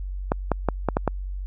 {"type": "clicks", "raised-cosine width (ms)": 1, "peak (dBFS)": -6, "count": 6, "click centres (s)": [0.319, 0.517, 0.687, 0.887, 0.969, 1.077], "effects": ["added 47 Hz sine -28 dBFS peak until 1.46 s"]}